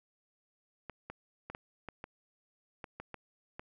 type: clicks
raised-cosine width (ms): 0.5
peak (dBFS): -27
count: 10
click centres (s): 0.897 / 1.1 / 1.5 / 1.549 / 1.887 / 2.041 / 2.842 / 3 / 3.143 / 3.595
effects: none